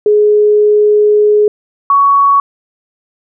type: tone pair in turn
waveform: sine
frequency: 419.5 / 1119.9 Hz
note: G#4 / C#6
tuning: +17 / +17 cents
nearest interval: octave + perfect fourth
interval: 1700 cents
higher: second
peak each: -5 dBFS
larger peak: neither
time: 0.06-1.48 / 1.9-2.4 s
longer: first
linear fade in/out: 2 ms
effects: none